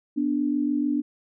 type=tone pair together; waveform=sine; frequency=246.9 / 293.6 Hz; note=B3 / D4; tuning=0 / 0 cents; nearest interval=minor third; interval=300 cents; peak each=-26 / -23 dBFS; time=0.16-1.02 s; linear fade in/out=20 ms; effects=none